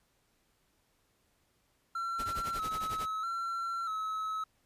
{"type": "tone with vibrato", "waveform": "triangle", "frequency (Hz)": 1323, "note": "E6", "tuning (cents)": 6, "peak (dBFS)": -31, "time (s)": [1.95, 4.44], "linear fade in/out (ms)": 5, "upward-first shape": "square", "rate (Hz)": 0.78, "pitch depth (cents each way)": 44}
{"type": "noise with tremolo", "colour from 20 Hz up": "pink", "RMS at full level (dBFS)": -40, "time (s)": [2.18, 3.07], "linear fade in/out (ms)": 20, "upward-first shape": "triangle", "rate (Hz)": 11, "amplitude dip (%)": 95}
{"effects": ["pink hiss -73 dBFS RMS until 4.65 s", "resampled to 32000 Hz"]}